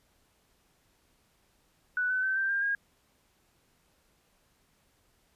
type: tone with pitch steps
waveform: sine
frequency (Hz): 1484 / 1511.7 / 1539.9 / 1568.6 / 1597.9 / 1627.7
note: F#6 / F#6 / G6 / G6 / G6 / G#6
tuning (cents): +5 / +37 / -31 / +1 / +33 / -35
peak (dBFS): -26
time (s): 1.97-2.75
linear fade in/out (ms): 2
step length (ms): 130
effects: pink hiss -69 dBFS RMS until 5.35 s + resampled to 32000 Hz